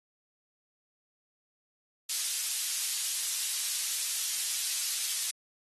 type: high-pass noise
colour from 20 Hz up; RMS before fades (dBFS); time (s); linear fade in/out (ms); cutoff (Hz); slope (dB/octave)
pink; -32; 2.09-5.31; 5; 4700; 12
effects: AAC 32 kbps